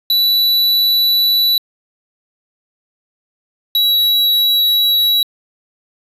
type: tone pair in turn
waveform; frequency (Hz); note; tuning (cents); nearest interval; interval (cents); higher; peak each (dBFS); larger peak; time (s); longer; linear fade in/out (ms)
square; 3951 / 3899; B7 / B7; 0 / -23; unison; 23; first; -11; neither; 0.1-1.58 / 3.75-5.23; neither; 2
effects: resampled to 32000 Hz